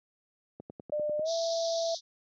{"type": "click train", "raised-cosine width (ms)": 2, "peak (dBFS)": -28, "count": 7, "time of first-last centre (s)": [0.6, 1.194], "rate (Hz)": 10.1}
{"type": "tone with pitch glide", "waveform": "sine", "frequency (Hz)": [599, 664.6], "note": ["D5", "E5"], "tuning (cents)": [34, 14], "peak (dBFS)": -28, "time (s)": [0.92, 1.95], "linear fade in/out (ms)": 5, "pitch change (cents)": 180, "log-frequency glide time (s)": [1.18, 1.31]}
{"type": "band-pass noise", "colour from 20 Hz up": "white", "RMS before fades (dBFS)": -39, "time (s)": [1.25, 2.01], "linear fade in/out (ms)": 50, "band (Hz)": [3500, 6100], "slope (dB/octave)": 96}
{"effects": ["high-pass 150 Hz 12 dB/octave"]}